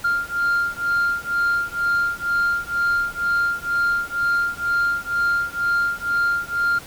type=beating tone pair; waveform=sine; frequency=1396.9 / 1399 Hz; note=F6 / F6; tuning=0 / +3 cents; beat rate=2.1 Hz; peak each=-20 dBFS; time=0.04-6.79 s; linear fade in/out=10 ms; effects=tanh soft clip ceiling -15 dBFS + pink hiss -40 dBFS RMS until 6.86 s